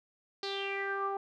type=tone with low-pass filter sweep; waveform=sawtooth; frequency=394.5 Hz; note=G4; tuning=11 cents sharp; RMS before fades=-35 dBFS; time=0.43-1.17 s; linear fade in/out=2 ms; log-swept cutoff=4500 to 910 Hz; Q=6.8; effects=none